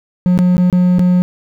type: tone with dropouts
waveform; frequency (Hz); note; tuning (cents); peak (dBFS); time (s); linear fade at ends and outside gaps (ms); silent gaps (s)
triangle; 180; F#3; -47; -6; 0.26-1.22; 0; 0.377-0.389 / 0.568-0.58 / 0.7-0.727 / 0.985-0.994
effects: 8-bit